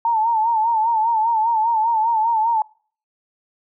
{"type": "tone with vibrato", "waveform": "sine", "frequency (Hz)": 900, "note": "A5", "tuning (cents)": 39, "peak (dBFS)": -15, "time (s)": [0.05, 2.62], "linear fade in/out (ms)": 2, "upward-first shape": "sine", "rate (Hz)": 5, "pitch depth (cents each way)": 78, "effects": ["noise-tail reverb RT60 0.5 s tail -26 dB re dry"]}